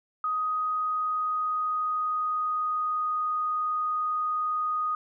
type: tone with pitch glide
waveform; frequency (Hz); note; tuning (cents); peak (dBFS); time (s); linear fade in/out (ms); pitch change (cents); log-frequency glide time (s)
sine; 1252 to 1241.2; D#6 to D#6; +10 to -5; -25; 0.24-4.95; 2; -15; 0.42-3.21
effects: none